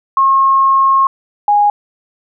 sine tone pair in turn, 1080 / 824.5 Hz, C#6 / G#5, -45 / -13 cents, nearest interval perfect fourth, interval 468 cents, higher first, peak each -7 dBFS, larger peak neither, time 0.17-1.07 / 1.48-1.7 s, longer first, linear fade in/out 2 ms, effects none

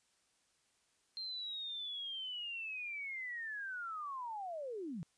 sine linear sweep, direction down, 4186 to 146.83 Hz, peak -40 dBFS, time 1.17-5.03 s, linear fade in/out 0 ms, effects white hiss -75 dBFS RMS until 5.17 s + resampled to 22050 Hz

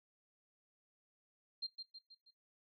sine tone with echo, 4186 Hz, C8, in tune, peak -37 dBFS, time 1.62-1.67 s, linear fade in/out 10 ms, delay 160 ms, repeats 4, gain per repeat -6 dB, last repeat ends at 2.31 s, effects noise-tail reverb RT60 0.2 s tail -18 dB re dry + MP3 48 kbps

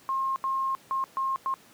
sine tone bursts at uneven times, 1069 Hz, C6, 37 cents sharp, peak -25 dBFS, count 5, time 0.09-0.36 / 0.44-0.75 / 0.91-1.04 / 1.17-1.36 / 1.46-1.54 s, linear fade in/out 0 ms, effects pink hiss -55 dBFS RMS until 1.73 s + high-pass 150 Hz 12 dB/octave

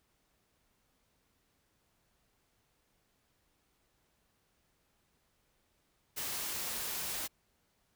white noise, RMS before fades -38 dBFS, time 6.16-7.28 s, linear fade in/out 20 ms, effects pink hiss -75 dBFS RMS until 7.95 s

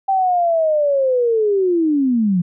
sine linear sweep, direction down, 784 to 168.2 Hz, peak -13 dBFS, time 0.08-2.42 s, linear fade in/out 10 ms, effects none

